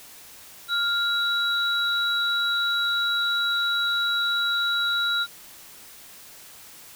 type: tone pair together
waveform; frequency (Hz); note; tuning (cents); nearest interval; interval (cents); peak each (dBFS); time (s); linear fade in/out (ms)
sine; 1400 / 3899; F6 / B7; +4 / -23; octave + tritone; 1773; -24; 0.68-5.27; 50
effects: white hiss -46 dBFS RMS until 6.95 s